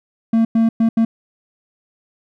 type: tone bursts at uneven times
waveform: triangle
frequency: 226.4 Hz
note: A3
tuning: 50 cents sharp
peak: -9 dBFS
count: 4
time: 0.33-0.45 / 0.55-0.69 / 0.8-0.89 / 0.97-1.05 s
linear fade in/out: 5 ms
effects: none